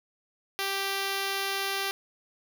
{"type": "tone", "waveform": "5% pulse", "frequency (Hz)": 392, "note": "G4", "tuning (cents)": 0, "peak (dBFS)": -17, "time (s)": [0.59, 1.91], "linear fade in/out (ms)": 0, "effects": []}